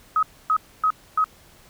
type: tone bursts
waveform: sine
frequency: 1269 Hz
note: D#6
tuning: 34 cents sharp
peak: -16 dBFS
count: 4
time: 0.16-1.242 s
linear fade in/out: 2 ms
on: 68 ms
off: 270 ms
effects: pink hiss -52 dBFS RMS until 1.69 s